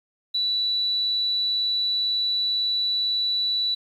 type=tone; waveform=sine; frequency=3951 Hz; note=B7; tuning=in tune; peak=-21 dBFS; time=0.34-3.75 s; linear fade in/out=10 ms; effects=9-bit